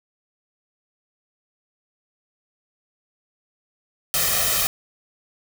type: noise with comb filter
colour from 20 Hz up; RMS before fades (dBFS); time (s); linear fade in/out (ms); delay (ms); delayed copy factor
white; -21; 4.14-4.67; 0; 1.6; +0.75
effects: none